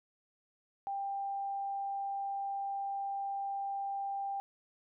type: tone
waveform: sine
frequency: 792 Hz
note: G5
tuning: 18 cents sharp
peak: -34 dBFS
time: 0.87-4.4 s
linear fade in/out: 0 ms
effects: none